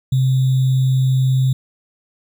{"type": "tone with sample-and-hold", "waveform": "sine", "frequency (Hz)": 130.81, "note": "C3", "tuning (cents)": 0, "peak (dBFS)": -12, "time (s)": [0.12, 1.53], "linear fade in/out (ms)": 5, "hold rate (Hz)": 3675, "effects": []}